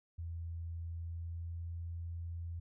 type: tone with pitch glide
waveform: sine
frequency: 83.7 to 84.62 Hz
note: E2 to E2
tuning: +27 to +46 cents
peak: -39 dBFS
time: 0.18-2.6 s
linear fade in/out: 10 ms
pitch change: +19 cents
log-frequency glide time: 0.87-1.71 s
effects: none